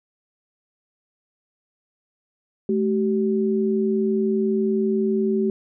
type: tone pair together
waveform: sine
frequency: 215 / 383.1 Hz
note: A3 / G4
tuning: -40 / -40 cents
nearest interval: minor seventh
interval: 1000 cents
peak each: -21 dBFS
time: 2.69-5.5 s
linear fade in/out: 2 ms
effects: none